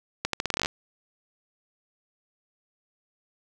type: accelerating click train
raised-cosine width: 0.2 ms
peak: -8 dBFS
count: 12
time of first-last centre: 0.25-0.659 s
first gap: 83 ms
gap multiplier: 0.82
effects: none